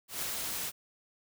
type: noise with ADSR envelope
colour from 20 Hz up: white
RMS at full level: -34 dBFS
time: 0.08-0.72 s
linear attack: 140 ms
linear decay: 18 ms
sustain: -2 dB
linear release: 41 ms
effects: none